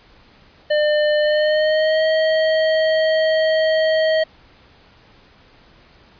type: tone with pitch glide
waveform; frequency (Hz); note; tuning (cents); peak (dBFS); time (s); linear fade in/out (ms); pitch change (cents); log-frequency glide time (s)
square; 600 to 633.8; D5 to D#5; +37 to +32; -15; 0.7-4.24; 10; +95; 1.2-2.05
effects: pink hiss -50 dBFS RMS until 6.19 s + resampled to 11025 Hz